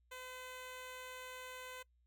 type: tone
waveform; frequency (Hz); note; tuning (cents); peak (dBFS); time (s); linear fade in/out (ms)
10% pulse; 509; C5; -48; -39; 0.11-1.83; 10
effects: noise-tail reverb RT60 0.1 s tail -22 dB re dry + added 60 Hz sine -70 dBFS peak until 2.06 s